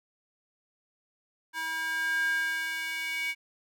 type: tone with high-pass filter sweep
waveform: square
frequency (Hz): 322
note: E4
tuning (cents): -41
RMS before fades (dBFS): -31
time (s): 1.53-3.35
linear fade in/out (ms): 50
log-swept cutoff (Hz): 1300 to 2200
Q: 7.5
effects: none